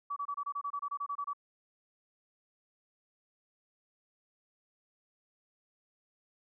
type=tone bursts; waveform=sine; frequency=1144 Hz; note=D6; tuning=46 cents flat; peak=-33 dBFS; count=14; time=0.1-1.334 s; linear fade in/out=10 ms; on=64 ms; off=26 ms; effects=none